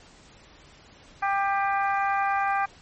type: harmonic tone with a mistuned harmonic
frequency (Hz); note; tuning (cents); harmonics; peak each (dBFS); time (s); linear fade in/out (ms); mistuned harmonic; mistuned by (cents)
395.9; G4; +17; 2 / 3 / 4 / 5 / 6; -24 / -28 / -30 / -36 / -37; 1.22-2.66; 10; 6; +19
effects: pink hiss -52 dBFS RMS until 2.81 s + MP3 32 kbps